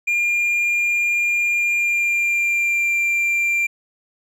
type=tone with pitch glide; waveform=triangle; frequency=2406 to 2372 Hz; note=D7 to D7; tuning=+41 to +17 cents; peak=-15 dBFS; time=0.07-3.67 s; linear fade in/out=10 ms; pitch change=-24 cents; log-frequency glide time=1.5-2.97 s; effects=none